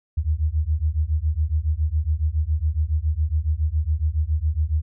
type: beating tone pair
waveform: sine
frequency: 73.9 / 81.1 Hz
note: D2 / E2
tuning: +11 / -28 cents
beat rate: 7.2 Hz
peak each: -22 dBFS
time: 0.17-4.82 s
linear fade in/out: 10 ms
effects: none